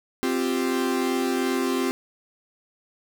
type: chord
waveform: 45% pulse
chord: C suspended fourth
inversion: none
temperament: equal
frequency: 261.6 / 349.2 / 392 Hz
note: C4 / F4 / G4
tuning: 0 / 0 / 0 cents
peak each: -25 / -28 / -28 dBFS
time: 0.23-1.91 s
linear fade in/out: 0 ms
effects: none